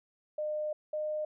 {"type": "tone pair in turn", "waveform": "sine", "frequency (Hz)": [607, 610.4], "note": ["D#5", "D#5"], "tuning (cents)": [-43, -33], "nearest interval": "unison", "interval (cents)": 10, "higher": "second", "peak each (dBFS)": [-31, -31], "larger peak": "neither", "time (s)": [[0.38, 0.73], [0.93, 1.25]], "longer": "first", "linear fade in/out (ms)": 5, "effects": []}